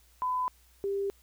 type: tone pair in turn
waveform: sine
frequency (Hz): 1006 / 396.8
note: B5 / G4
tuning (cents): +32 / +21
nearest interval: octave + major third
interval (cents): 1611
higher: first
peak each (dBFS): -27 / -28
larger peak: first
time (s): 0.22-0.48 / 0.84-1.1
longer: neither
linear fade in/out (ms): 0
effects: added 60 Hz sine -61 dBFS peak until 1.22 s + white hiss -64 dBFS RMS until 1.22 s